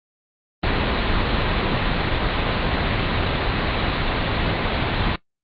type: low-pass noise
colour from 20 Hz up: pink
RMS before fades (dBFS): -21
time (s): 0.63-5.16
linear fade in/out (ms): 5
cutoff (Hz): 4200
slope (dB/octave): 96
effects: noise-tail reverb RT60 0.1 s tail -17 dB re dry + Opus 24 kbps